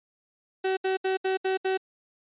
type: tone bursts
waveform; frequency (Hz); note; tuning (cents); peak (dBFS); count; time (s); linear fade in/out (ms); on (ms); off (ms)
35% pulse; 379.4; F#4; +43; -22; 6; 0.64-1.775; 10; 130; 71
effects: resampled to 8000 Hz